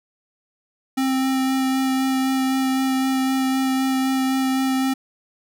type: tone with vibrato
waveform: square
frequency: 263.8 Hz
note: C4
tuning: 14 cents sharp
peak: -19 dBFS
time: 0.97-4.94 s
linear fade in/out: 10 ms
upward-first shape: sine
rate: 3.9 Hz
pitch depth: 10 cents each way
effects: none